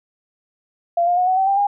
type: tone with pitch steps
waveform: sine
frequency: 687 / 706.3 / 726.2 / 746.6 / 767.6 / 789.2 / 811.3 Hz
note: F5 / F5 / F#5 / F#5 / G5 / G5 / G#5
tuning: -29 / +19 / -33 / +15 / -37 / +11 / -41 cents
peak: -14 dBFS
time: 0.97-1.67 s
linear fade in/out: 5 ms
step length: 100 ms
effects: none